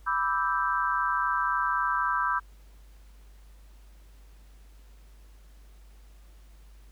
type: chord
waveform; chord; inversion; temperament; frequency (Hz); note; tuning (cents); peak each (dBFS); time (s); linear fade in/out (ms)
sine; E minor seventh; second; equal; 987.8 / 1174.7 / 1318.5 / 1568; B5 / D6 / E6 / G6; 0 / 0 / 0 / 0; -29 / -30 / -30 / -30; 0.06-2.4; 20
effects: added 50 Hz sine -49 dBFS peak until 6.91 s + pink hiss -63 dBFS RMS until 6.91 s